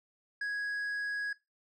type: tone with tanh clipping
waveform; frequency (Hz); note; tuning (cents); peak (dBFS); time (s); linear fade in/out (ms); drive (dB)
sine; 1661.2; G#6; 0; -33; 0.41-1.33; 5; 5
effects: noise-tail reverb RT60 0.2 s tail -18 dB re dry